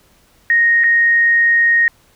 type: tone with dropouts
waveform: sine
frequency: 1864.7 Hz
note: A#6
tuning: in tune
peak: -9 dBFS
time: 0.5-1.88 s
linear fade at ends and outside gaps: 1 ms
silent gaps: 0.837-0.841 s
effects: pink hiss -53 dBFS RMS until 2.15 s